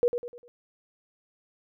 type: tone with echo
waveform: sine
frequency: 482.2 Hz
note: B4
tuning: 41 cents flat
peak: -18 dBFS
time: 0.03-0.08 s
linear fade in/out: 0 ms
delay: 100 ms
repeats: 4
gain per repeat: -8 dB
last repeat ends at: 0.48 s
effects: none